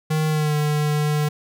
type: tone with pitch glide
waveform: square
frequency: 155.56 to 149.74 Hz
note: D#3 to D3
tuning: 0 to +34 cents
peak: -19 dBFS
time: 0.1-1.29 s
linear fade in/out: 10 ms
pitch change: -66 cents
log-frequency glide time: 0.28-0.54 s
effects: none